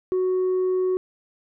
sine tone with tanh clipping, 370 Hz, F#4, in tune, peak -20 dBFS, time 0.12-0.97 s, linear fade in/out 0 ms, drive 1 dB, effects none

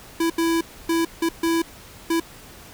square tone bursts at uneven times, 331.6 Hz, E4, 10 cents sharp, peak -19 dBFS, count 6, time 0.2-0.3 / 0.38-0.61 / 0.89-1.05 / 1.22-1.29 / 1.43-1.62 / 2.1-2.2 s, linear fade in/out 5 ms, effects pink hiss -44 dBFS RMS until 2.73 s

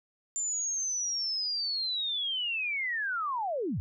sine linear sweep, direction down, 7230 to 69.3 Hz, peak -29 dBFS, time 0.36-3.8 s, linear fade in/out 0 ms, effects none

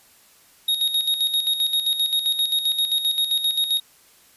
square tone with tremolo, 3750 Hz, A#7, 10 cents sharp, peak -18 dBFS, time 0.68-3.8 s, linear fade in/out 5 ms, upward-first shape square, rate 7.6 Hz, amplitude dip 60%, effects white hiss -54 dBFS RMS until 4.36 s + resampled to 32000 Hz

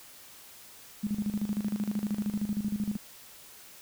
sine tone with tremolo, 207.7 Hz, G#3, in tune, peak -26 dBFS, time 1.03-2.97 s, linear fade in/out 10 ms, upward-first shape square, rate 13 Hz, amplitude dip 75%, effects white hiss -51 dBFS RMS until 3.81 s

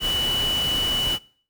sine tone in noise, 2960 Hz, F#7, in tune, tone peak -21 dBFS, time 0-1.19 s, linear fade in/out 50 ms, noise pink, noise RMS -30 dBFS, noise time 0-1.19 s, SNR +6 dB, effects noise-tail reverb RT60 0.5 s tail -22 dB re dry

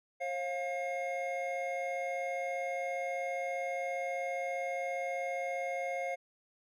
triangle tone cluster, 539 / 702 / 2146 Hz, C#5 / F5 / C7, -49 / +9 / +43 cents, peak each -35 / -35 / -39 dBFS, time 0.2-6.16 s, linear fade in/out 20 ms, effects none

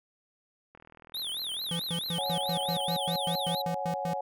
click train, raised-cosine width 0.5 ms, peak -36 dBFS, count 84, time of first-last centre 0.75-2.804 s, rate 40.4 Hz
square tone with vibrato, 3556 Hz, A7, 18 cents sharp, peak -33 dBFS, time 1.14-3.62 s, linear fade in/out 5 ms, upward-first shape triangle, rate 4.6 Hz, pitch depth 300 cents each way
square tone bursts, 169.3 Hz, E3, 46 cents sharp, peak -32 dBFS, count 13, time 1.71-4.135 s, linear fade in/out 2 ms, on 85 ms, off 110 ms
sine chord, C# suspended fourth, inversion none, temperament equal with one note detuned, 554.4 / 740 / 837.8 Hz, C#5 / F#5 / G#5, 0 / 0 / +15 cents, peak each -35 dBFS, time 2.18-4.21 s, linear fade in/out 5 ms
effects none

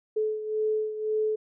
sine beating tone pair, 431.1 / 433 Hz, A4 / A4, -35 / -28 cents, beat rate 1.9 Hz, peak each -26 / -32 dBFS, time 0.16-1.36 s, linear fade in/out 10 ms, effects none

